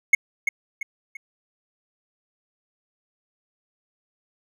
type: tone with echo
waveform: triangle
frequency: 2178 Hz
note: C#7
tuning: 31 cents flat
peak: -8 dBFS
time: 0.13-0.15 s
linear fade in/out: 5 ms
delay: 340 ms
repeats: 3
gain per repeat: -8 dB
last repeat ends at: 1.17 s
effects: none